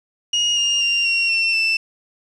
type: tone with pitch steps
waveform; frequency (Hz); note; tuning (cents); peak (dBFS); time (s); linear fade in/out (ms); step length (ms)
35% pulse; 2870 / 2827 / 2785 / 2744 / 2703 / 2662; F7 / F7 / F7 / F7 / E7 / E7; +47 / +20 / -5 / -31 / +43 / +16; -14; 0.33-1.77; 5; 240
effects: resampled to 22050 Hz + 7-bit